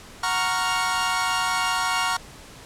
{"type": "chord", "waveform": "sawtooth", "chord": "Gb major seventh", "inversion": "none", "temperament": "equal", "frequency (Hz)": [740, 932.3, 1108.7, 1396.9], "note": ["Gb5", "Bb5", "Db6", "F6"], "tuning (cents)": [0, 0, 0, 0], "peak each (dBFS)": [-26, -23, -23, -23], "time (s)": [0.23, 2.17], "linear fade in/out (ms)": 5, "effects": ["pink hiss -44 dBFS RMS until 2.65 s", "low-pass 10000 Hz 12 dB/octave"]}